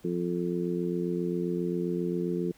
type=harmonic tone; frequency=87.5 Hz; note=F2; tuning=4 cents sharp; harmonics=2 / 3 / 4 / 5; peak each=-31 / -36 / -31 / -35 dBFS; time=0.04-2.52 s; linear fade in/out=10 ms; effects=pink hiss -60 dBFS RMS until 2.57 s